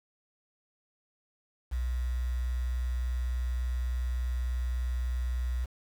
sine tone with quantisation, 61.74 Hz, B1, in tune, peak -28 dBFS, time 1.71-5.66 s, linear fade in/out 20 ms, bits 8, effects none

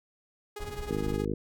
sawtooth tone with tremolo, 415.3 Hz, G#4, in tune, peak -32 dBFS, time 0.56-1.25 s, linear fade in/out 5 ms, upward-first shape sine, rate 19 Hz, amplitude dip 65%
brown noise, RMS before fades -39 dBFS, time 0.59-1.16 s, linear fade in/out 5 ms
harmonic tone, 51.6 Hz, G#1, 10 cents flat, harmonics 1 / 2 / 3 / 4 / 5 / 6 / 7 / 8 / 9, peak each -37 / -37 / -37 / -37 / -37 / -37 / -37 / -37 / -37 dBFS, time 0.89-1.34 s, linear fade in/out 5 ms
effects none

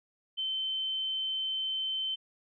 sine tone, 3083 Hz, G7, 29 cents flat, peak -30 dBFS, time 0.37-2.16 s, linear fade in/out 20 ms, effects none

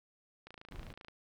click train, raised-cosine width 0.3 ms, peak -34 dBFS, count 18, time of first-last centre 0.47-1.084 s, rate 27.7 Hz
brown noise, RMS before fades -47 dBFS, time 0.71-0.93 s, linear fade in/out 2 ms
effects none

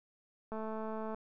click train, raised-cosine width 1 ms, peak -28 dBFS, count 138, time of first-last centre 0.52-1.146 s, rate 219 Hz, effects none

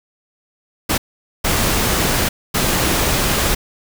pink noise bursts at uneven times, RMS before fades -17 dBFS, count 3, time 0.89-0.98 / 1.44-2.29 / 2.54-3.55 s, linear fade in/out 10 ms, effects none

